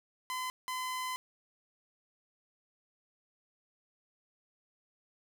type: tone bursts at uneven times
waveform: sawtooth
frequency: 1020 Hz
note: C6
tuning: 44 cents flat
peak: -31 dBFS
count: 2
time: 0.3-0.5 / 0.68-1.16 s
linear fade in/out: 0 ms
effects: none